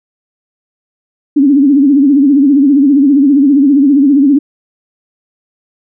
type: tone with vibrato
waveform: sine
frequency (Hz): 280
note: C#4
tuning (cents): +18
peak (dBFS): -4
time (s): 1.36-4.39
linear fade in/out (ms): 10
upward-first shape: sine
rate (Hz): 15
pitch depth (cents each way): 110
effects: none